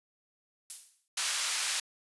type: noise with exponential decay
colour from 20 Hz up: violet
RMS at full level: -34 dBFS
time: 0.7-1.08 s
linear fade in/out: 0 ms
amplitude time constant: 81 ms
type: band-pass noise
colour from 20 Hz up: white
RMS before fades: -32 dBFS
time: 1.17-1.8 s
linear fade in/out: 5 ms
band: 1200 to 8400 Hz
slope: 12 dB/octave
effects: resampled to 24000 Hz